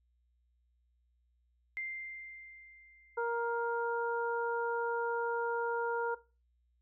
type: tone with exponential decay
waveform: sine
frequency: 2093 Hz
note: C7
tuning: in tune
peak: -35 dBFS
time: 1.77-3.84 s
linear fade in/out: 0 ms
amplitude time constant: 450 ms
type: harmonic tone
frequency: 468.8 Hz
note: A#4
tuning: 10 cents sharp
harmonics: 1 / 2 / 3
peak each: -33 / -36 / -38 dBFS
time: 3.17-6.15 s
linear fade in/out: 10 ms
effects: noise-tail reverb RT60 0.3 s tail -18 dB re dry + added 60 Hz sine -70 dBFS peak until 6.81 s